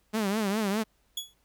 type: tone with vibrato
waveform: sawtooth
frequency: 207.7 Hz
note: G#3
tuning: in tune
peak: -22 dBFS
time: 0.13-0.84 s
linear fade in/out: 20 ms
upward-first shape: triangle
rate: 4.9 Hz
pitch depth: 160 cents each way
type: tone with exponential decay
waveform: sawtooth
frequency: 3374 Hz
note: G#7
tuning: 27 cents sharp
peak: -25 dBFS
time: 1.17-1.34 s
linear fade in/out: 5 ms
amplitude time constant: 36 ms
effects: added 50 Hz sine -70 dBFS peak until 1.44 s + pink hiss -70 dBFS RMS until 1.44 s